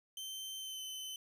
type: tone with pitch glide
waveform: sawtooth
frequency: 3101 to 3049 Hz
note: G7 to G7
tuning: -19 to -49 cents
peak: -39 dBFS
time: 0.17-1.16 s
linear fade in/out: 2 ms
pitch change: -30 cents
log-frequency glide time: 0.58-0.81 s
effects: none